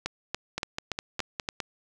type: two click trains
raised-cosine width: 0.2 ms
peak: -12 / -13 dBFS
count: 6 / 6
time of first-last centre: 0.06-1.489 / 0.58-1.602 s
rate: 3.5 / 4.89 Hz
effects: none